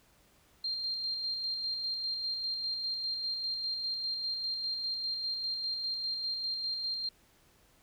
sine tone with tremolo, 4186 Hz, C8, in tune, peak -31 dBFS, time 0.64-7.09 s, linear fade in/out 5 ms, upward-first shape square, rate 5 Hz, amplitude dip 30%, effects pink hiss -65 dBFS RMS until 7.82 s

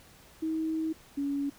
sine tone pair in turn, 318.8 / 281.8 Hz, D#4 / C#4, +42 / +29 cents, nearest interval major second, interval 213 cents, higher first, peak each -28 dBFS, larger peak neither, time 0.42-0.93 / 1.17-1.5 s, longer first, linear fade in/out 10 ms, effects pink hiss -56 dBFS RMS until 1.58 s

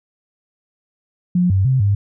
sine tone with pitch steps, 178.6 / 95.9 / 131.2 / 100.7 Hz, F3 / G2 / C3 / G2, +39 / -37 / +5 / +47 cents, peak -12 dBFS, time 1.35-1.95 s, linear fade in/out 5 ms, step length 150 ms, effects none

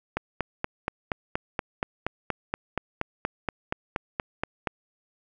click train, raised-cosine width 0.5 ms, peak -11 dBFS, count 20, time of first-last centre 0.17-4.672 s, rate 4.22 Hz, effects none

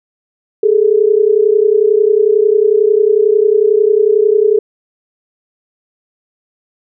sine tone pair together, 408.9 / 440 Hz, G#4 / A4, -27 / 0 cents, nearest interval minor second, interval 127 cents, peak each -10 dBFS, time 0.63-4.59 s, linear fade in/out 5 ms, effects none

